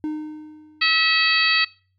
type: tone with exponential decay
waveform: triangle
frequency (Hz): 306.4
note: D#4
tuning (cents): -27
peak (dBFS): -20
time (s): 0.04-1.15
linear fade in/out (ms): 0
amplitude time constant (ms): 240
type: harmonic tone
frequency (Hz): 647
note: E5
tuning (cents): -32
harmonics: 2 / 3 / 4 / 5 / 6 / 7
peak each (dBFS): -26 / -22 / -21 / -26 / -25 / -22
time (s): 0.81-1.65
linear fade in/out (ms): 10
effects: noise-tail reverb RT60 0.4 s tail -23 dB re dry + added 94 Hz sine -65 dBFS peak until 1.98 s